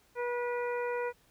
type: harmonic tone with a mistuned harmonic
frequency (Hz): 484.5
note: B4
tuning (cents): -33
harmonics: 1 / 2 / 3 / 4 / 5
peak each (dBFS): -32 / -38 / -42 / -44 / -46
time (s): 0.15-1.13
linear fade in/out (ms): 50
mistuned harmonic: 4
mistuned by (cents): +17
effects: pink hiss -66 dBFS RMS until 1.3 s